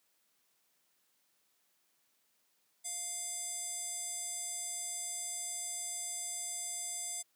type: tone with band-pass filter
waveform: square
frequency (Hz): 698.5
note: F5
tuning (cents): 0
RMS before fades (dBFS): -40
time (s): 2.84-7.23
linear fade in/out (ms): 20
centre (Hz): 8300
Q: 9.5
effects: white hiss -75 dBFS RMS until 7.35 s + high-pass 150 Hz 12 dB/octave